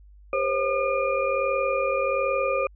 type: tone cluster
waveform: sine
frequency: 402.3 / 496.7 / 538 / 1210 / 2419 Hz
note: G4 / B4 / C5 / D#6 / D#7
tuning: +45 / +10 / +48 / -49 / -49 cents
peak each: -32 / -31 / -24 / -28 / -31 dBFS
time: 0.33-2.67 s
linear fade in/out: 2 ms
effects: added 50 Hz sine -47 dBFS peak until 2.75 s